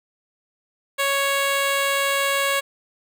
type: tone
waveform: 10% pulse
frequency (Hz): 554.4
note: C#5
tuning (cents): 0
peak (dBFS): -11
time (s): 0.98-2.61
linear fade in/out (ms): 20
effects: none